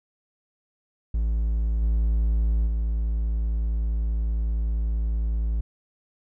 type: tone with level steps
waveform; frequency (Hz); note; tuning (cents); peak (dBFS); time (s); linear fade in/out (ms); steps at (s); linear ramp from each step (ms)
triangle; 55.3; A1; +9; -19 / -17 / -20; 1.14-5.61; 5; 1.81 / 2.66; 20
effects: none